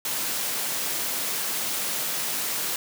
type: high-pass noise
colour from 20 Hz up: white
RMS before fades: -28 dBFS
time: 0.05-2.76 s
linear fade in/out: 2 ms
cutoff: 140 Hz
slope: 12 dB/octave
effects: none